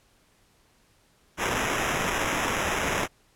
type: noise with sample-and-hold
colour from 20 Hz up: white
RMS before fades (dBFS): -27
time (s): 1.37-3.08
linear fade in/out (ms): 50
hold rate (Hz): 4410
effects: pink hiss -63 dBFS RMS until 3.35 s + low-pass 12000 Hz 12 dB/octave